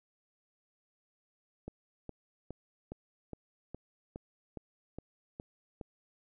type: click train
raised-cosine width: 2 ms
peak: -28 dBFS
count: 11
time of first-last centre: 1.68-5.812 s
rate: 2.42 Hz
effects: none